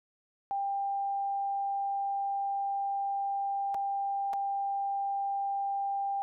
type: tone with dropouts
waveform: sine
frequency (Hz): 794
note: G5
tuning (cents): +22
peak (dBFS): -29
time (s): 0.51-6.22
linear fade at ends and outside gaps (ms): 0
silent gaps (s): 3.744-3.748 / 4.332-4.336
effects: none